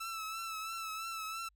sawtooth tone with vibrato, 1318.5 Hz, E6, in tune, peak -35 dBFS, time 0-1.49 s, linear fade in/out 10 ms, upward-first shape triangle, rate 3 Hz, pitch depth 48 cents each way, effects added 50 Hz sine -68 dBFS peak until 1.55 s

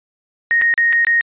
sine tone with dropouts, 1864.7 Hz, A#6, in tune, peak -11 dBFS, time 0.51-1.21 s, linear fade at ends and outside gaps 0 ms, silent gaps 0.614-0.62 / 0.739-0.778 / 0.926-0.93 / 1.048-1.069 s, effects resampled to 8000 Hz

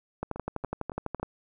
two click trains, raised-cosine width 1 ms, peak -17 / -24 dBFS, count 13 / 4, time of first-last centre 0.23-1.23 / 0.36-1.198 s, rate 12 / 3.58 Hz, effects none

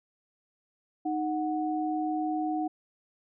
sine tone pair together, 310.1 / 737.5 Hz, D#4 / F#5, -6 / -6 cents, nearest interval octave + minor third, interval 1500 cents, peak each -29 / -31 dBFS, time 1.05-2.68 s, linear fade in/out 10 ms, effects none

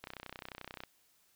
click train, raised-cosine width 0.3 ms, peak -27 dBFS, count 26, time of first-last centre 0.04-0.836 s, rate 31.4 Hz, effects white hiss -70 dBFS RMS until 1.35 s

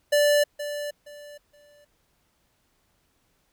square tone with echo, 585 Hz, D5, 7 cents flat, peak -18 dBFS, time 0.12-0.44 s, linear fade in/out 10 ms, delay 470 ms, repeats 3, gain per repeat -12 dB, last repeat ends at 1.85 s, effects pink hiss -69 dBFS RMS until 3.52 s

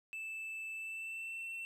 triangle tone with pitch glide, 2637 to 2696 Hz, E7 to E7, 0 to +38 cents, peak -39 dBFS, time 0.13-1.65 s, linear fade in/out 0 ms, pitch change +38 cents, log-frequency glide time 0.73-1.49 s, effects none

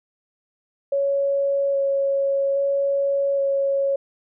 sine tone with vibrato, 554.4 Hz, C#5, in tune, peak -18 dBFS, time 0.92-3.96 s, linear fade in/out 5 ms, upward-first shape square, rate 0.61 Hz, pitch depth 8 cents each way, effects none

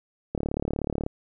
click train, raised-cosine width 2 ms, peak -14 dBFS, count 27, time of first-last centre 0.35-1.064 s, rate 36.4 Hz, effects none

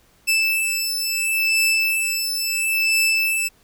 sawtooth beating tone pair, 2637 / 2637.73 Hz, E7 / E7, 0 / 0 cents, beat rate 0.73 Hz, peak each -18 dBFS, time 0.27-3.49 s, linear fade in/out 20 ms, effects pink hiss -57 dBFS RMS until 3.63 s

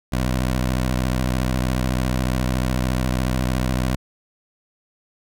15% pulse tone with vibrato, 63.2 Hz, B1, 41 cents sharp, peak -13 dBFS, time 0.12-3.96 s, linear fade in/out 10 ms, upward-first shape square, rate 14 Hz, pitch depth 73 cents each way, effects none

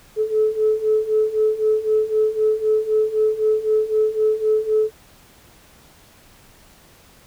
sine beating tone pair, 430 / 433.9 Hz, A4 / A4, -40 / -24 cents, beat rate 3.9 Hz, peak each -20 / -17 dBFS, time 0.16-4.91 s, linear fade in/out 50 ms, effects tanh soft clip ceiling -8 dBFS + pink hiss -50 dBFS RMS until 7.26 s

